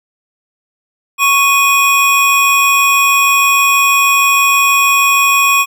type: tone pair together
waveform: square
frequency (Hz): 1108.7 / 2485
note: C#6 / D#7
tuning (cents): 0 / -3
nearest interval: octave + major second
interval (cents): 1397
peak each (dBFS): -12 / -11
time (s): 1.18-5.66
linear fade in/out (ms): 50
effects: none